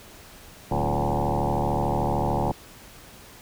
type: tone with frequency modulation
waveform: sine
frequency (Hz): 351.4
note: F4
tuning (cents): +11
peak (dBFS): -21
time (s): 0.71-2.52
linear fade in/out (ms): 5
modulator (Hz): 73.4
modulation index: 7.6
effects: pink hiss -47 dBFS RMS until 3.41 s